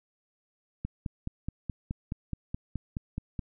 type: click train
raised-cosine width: 5 ms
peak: -20 dBFS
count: 13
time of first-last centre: 0.85-3.392 s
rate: 4.72 Hz
effects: none